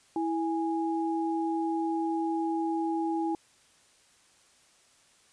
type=tone pair together; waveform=sine; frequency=328 / 826.5 Hz; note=E4 / G#5; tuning=-9 / -9 cents; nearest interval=octave + major third; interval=1600 cents; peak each=-28 / -32 dBFS; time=0.16-3.35 s; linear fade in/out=2 ms; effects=white hiss -62 dBFS RMS until 5.32 s + resampled to 22050 Hz